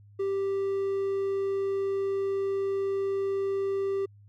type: tone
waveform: triangle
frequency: 392 Hz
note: G4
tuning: in tune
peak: -24 dBFS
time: 0.19-4.06 s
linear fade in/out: 10 ms
effects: added 102 Hz sine -51 dBFS peak until 4.28 s